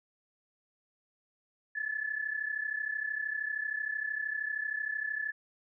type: tone pair together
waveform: sine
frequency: 1717 / 1750 Hz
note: A6 / A6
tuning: -43 / -10 cents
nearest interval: unison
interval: 33 cents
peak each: -34 / -36 dBFS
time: 1.75-5.32 s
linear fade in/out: 10 ms
effects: none